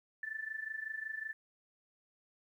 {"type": "tone with amplitude modulation", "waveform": "sine", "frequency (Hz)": 1760, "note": "A6", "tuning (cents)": 0, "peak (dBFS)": -35, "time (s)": [0.23, 1.33], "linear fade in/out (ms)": 2, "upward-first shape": "sine", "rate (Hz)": 25.4, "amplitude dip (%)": 80, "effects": ["12-bit"]}